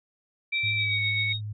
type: tone with tremolo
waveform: sine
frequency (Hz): 3745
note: A#7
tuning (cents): +7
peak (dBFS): -27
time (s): 0.52-1.41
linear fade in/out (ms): 50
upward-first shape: sine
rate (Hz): 7.7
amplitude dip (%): 70
type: tone with pitch glide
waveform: sine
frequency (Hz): 2337 to 2220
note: D7 to C#7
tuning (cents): -9 to +2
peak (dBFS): -25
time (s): 0.52-1.33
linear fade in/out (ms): 10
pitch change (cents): -89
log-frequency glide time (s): 0.76-1.02
type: tone with vibrato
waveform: sine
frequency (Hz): 105.8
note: G#2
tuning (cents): +33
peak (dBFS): -31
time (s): 0.63-1.53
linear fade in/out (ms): 10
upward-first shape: square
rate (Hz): 1.9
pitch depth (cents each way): 10
effects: none